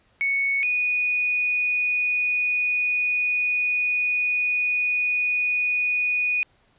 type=tone pair in turn; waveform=sine; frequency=2217 / 2470 Hz; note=C#7 / D#7; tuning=0 / -13 cents; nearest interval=major second; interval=187 cents; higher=second; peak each=-20 dBFS; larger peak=neither; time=0.21-0.63 / 0.63-6.43 s; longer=second; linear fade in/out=0 ms; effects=pink hiss -62 dBFS RMS until 6.78 s + resampled to 8000 Hz